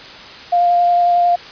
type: tone with vibrato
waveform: sine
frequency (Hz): 701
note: F5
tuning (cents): +6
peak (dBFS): -10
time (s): 0.52-1.36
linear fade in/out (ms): 10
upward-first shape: square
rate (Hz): 11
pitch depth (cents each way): 8
effects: white hiss -35 dBFS RMS until 1.51 s + resampled to 11025 Hz